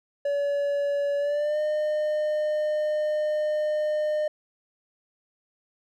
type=tone with pitch glide; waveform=triangle; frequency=570 to 607.4 Hz; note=C#5 to D#5; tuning=+48 to -42 cents; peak=-21 dBFS; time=0.25-4.28 s; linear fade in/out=5 ms; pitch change=+110 cents; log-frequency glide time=1.18-1.59 s; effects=none